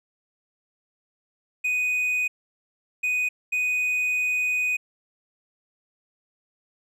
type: tone bursts at uneven times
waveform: triangle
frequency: 2490 Hz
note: D#7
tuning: 1 cent sharp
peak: -20 dBFS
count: 3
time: 1.64-2.28 / 3.03-3.29 / 3.52-4.77 s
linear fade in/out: 10 ms
effects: none